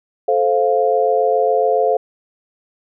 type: chord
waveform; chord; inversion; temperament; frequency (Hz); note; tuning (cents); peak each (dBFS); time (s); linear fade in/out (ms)
sine; F major; first; just; 436.5 / 523.8 / 698.5; A4 / C5 / F5; -14 / +2 / 0; -17; 0.28-1.97; 5
effects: none